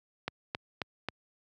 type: click train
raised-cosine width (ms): 0.3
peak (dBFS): -16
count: 4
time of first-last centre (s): 0.28-1.086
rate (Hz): 3.72
effects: high-pass 80 Hz 12 dB/octave